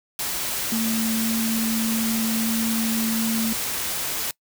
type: tone in noise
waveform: sine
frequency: 224.8 Hz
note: A3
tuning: 37 cents sharp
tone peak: -22 dBFS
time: 0.72-3.53 s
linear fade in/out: 2 ms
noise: white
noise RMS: -27 dBFS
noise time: 0.19-4.31 s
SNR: +2 dB
effects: noise-tail reverb RT60 0.1 s tail -23 dB re dry